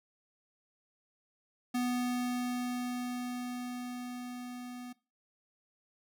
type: tone with level ramp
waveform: square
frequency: 246.9 Hz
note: B3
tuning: in tune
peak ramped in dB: -30 to -43 dBFS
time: 1.74-4.93 s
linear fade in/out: 10 ms
effects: noise-tail reverb RT60 0.3 s tail -20 dB re dry